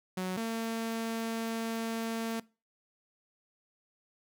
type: tone pair in turn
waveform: sawtooth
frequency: 185 / 226.8 Hz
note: F#3 / A#3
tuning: 0 / -47 cents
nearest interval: major third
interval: 353 cents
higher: second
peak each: -28 dBFS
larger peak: neither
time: 0.17-0.37 / 0.37-2.4 s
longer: second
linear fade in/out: 5 ms
effects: noise-tail reverb RT60 0.3 s tail -21 dB re dry